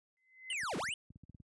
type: tone with exponential growth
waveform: sine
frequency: 2047 Hz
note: C7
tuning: 38 cents flat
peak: -40 dBFS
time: 0.17-0.53 s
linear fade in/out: 0 ms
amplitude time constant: 78 ms
type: linear two-way sweep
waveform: square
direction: down then up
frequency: 3100 to 125 to 3100 Hz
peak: -36 dBFS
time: 0.5-0.94 s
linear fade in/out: 2 ms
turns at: 0.77 s
type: clicks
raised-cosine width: 5 ms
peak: -40 dBFS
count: 12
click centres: 0.634 / 0.734 / 0.765 / 0.803 / 0.838 / 0.888 / 1.105 / 1.159 / 1.236 / 1.296 / 1.347 / 1.402 s
effects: high-pass 80 Hz 12 dB/octave + resampled to 24000 Hz